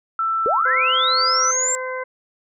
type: tone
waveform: sine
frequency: 1330 Hz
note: E6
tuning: 15 cents sharp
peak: -18 dBFS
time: 0.19-1.51 s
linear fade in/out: 2 ms
type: linear sweep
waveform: sine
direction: up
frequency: 396.5 to 7540 Hz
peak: -18 dBFS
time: 0.46-1.75 s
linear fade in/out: 0 ms
type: harmonic tone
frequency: 513 Hz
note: C5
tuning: 34 cents flat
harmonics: 1 / 2 / 3 / 4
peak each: -27 / -30 / -32 / -33 dBFS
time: 0.65-2.04 s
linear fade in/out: 10 ms
effects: none